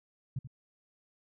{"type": "tone with echo", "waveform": "sine", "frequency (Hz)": 129.6, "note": "C3", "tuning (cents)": -16, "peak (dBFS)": -31, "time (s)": [0.36, 0.39], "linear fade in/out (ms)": 5, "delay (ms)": 84, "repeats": 1, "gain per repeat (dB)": -10, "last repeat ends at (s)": 0.474, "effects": []}